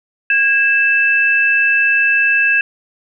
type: tone pair together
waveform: sine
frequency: 1637.4 / 2637 Hz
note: G#6 / E7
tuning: -25 / 0 cents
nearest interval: minor sixth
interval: 825 cents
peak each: -13 dBFS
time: 0.3-2.61 s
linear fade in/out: 2 ms
effects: none

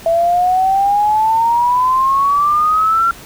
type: exponential sweep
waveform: sine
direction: up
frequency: 659.3 to 1374 Hz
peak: -10 dBFS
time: 0.06-3.11 s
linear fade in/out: 2 ms
effects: pink hiss -36 dBFS RMS until 3.25 s

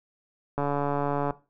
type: click train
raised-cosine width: 1 ms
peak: -14 dBFS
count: 105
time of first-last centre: 0.58-1.307 s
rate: 143 Hz
effects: noise-tail reverb RT60 0.3 s tail -18 dB re dry

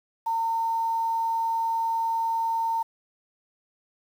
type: tone with quantisation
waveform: sine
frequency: 910 Hz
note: A#5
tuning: 42 cents flat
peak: -23 dBFS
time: 0.26-2.83 s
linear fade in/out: 10 ms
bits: 8
effects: none

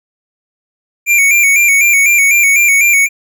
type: tone with vibrato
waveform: square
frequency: 2300 Hz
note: D7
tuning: 37 cents flat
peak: -7 dBFS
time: 1.06-3.09 s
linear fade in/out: 50 ms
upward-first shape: square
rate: 4 Hz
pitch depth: 58 cents each way
effects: none

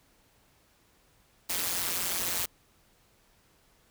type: noise with amplitude modulation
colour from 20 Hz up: white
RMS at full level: -27 dBFS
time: 1.49-2.46 s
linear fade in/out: 10 ms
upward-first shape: sine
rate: 178 Hz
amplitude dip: 95%
effects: pink hiss -65 dBFS RMS until 3.9 s

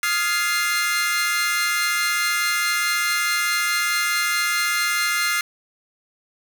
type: chord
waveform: sawtooth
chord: F minor seventh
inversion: third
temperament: equal with one note detuned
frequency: 1244.5 / 1396.9 / 1691.2 / 2093 Hz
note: Eb6 / F6 / Ab6 / C7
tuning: 0 / 0 / +31 / 0 cents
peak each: -25 / -21 / -25 / -19 dBFS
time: 0.03-5.41 s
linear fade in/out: 2 ms
effects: none

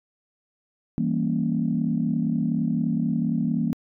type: chord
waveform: sine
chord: E diminished seventh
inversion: none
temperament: equal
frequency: 164.81 / 196 / 233.1 / 277.2 Hz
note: E3 / G3 / Bb3 / Db4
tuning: 0 / 0 / 0 / 0 cents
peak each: -26 / -28 / -24 / -30 dBFS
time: 0.98-3.73 s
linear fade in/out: 0 ms
effects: tanh soft clip ceiling -11 dBFS

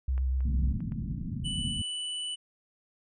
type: tone with vibrato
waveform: sine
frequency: 64.8 Hz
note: C2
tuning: 16 cents flat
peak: -25 dBFS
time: 0.08-0.73 s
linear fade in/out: 5 ms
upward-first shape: sine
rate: 8.2 Hz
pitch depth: 25 cents each way
type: clicks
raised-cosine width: 0.5 ms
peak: -32 / -38 / -40 / -37 dBFS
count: 4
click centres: 0.179 / 0.406 / 0.805 / 0.921 s
type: low-pass noise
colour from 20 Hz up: white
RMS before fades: -34 dBFS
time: 0.45-1.82 s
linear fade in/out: 5 ms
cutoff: 240 Hz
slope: 48 dB/octave
type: tone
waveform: square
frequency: 2974 Hz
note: F#7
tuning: 8 cents sharp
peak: -33 dBFS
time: 1.44-2.36 s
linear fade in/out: 20 ms
effects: resampled to 24000 Hz

